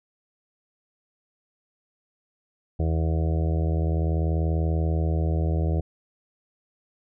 harmonic tone, 80.5 Hz, E2, 41 cents flat, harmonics 1 / 2 / 4 / 5 / 6 / 7 / 8 / 9, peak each -22 / -28 / -34 / -36 / -38 / -39 / -40 / -41 dBFS, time 2.79-5.81 s, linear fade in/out 10 ms, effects none

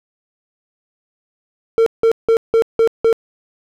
triangle tone bursts, 453.9 Hz, A#4, 46 cents flat, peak -7 dBFS, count 6, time 1.78-3.128 s, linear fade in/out 0 ms, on 83 ms, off 170 ms, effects none

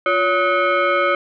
sine tone with frequency modulation, 352.3 Hz, F4, 15 cents sharp, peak -14 dBFS, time 0.06-1.15 s, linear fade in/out 2 ms, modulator 916 Hz, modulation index 1.9, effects none

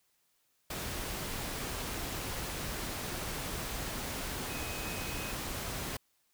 sine tone in noise, 2523 Hz, D#7, 23 cents sharp, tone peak -45 dBFS, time 4.49-5.32 s, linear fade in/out 5 ms, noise pink, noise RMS -38 dBFS, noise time 0.7-5.97 s, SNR -10 dB, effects white hiss -74 dBFS RMS until 6.33 s

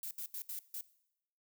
violet noise bursts at uneven times, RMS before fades -42 dBFS, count 5, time 0.03-0.11 / 0.18-0.26 / 0.34-0.42 / 0.49-0.59 / 0.74-0.81 s, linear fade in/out 2 ms, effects noise-tail reverb RT60 0.8 s tail -19 dB re dry

